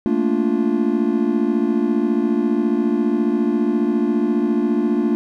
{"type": "chord", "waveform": "triangle", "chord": "Bb major seventh", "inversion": "third", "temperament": "just", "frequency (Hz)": [218.5, 233.1, 291.4, 349.6], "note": ["A3", "Bb3", "D4", "F4"], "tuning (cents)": [-12, 0, -13, 2], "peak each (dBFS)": [-20, -19, -19, -20], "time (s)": [0.06, 5.15], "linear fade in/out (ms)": 0, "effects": []}